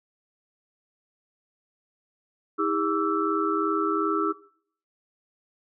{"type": "tone cluster", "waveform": "sine", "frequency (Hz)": [321, 403.7, 1150, 1325], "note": ["E4", "G#4", "D6", "E6"], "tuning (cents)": [-46, -49, -37, 9], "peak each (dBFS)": [-27, -28, -30, -26], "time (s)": [2.58, 4.33], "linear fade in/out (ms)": 20, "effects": ["noise-tail reverb RT60 0.6 s tail -20 dB re dry"]}